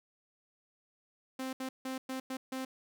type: tone bursts at uneven times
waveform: sawtooth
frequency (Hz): 261.6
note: C4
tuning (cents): 0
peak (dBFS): -32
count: 6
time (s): 1.39-1.53 / 1.6-1.69 / 1.85-1.98 / 2.09-2.2 / 2.3-2.37 / 2.52-2.65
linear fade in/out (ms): 5
effects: none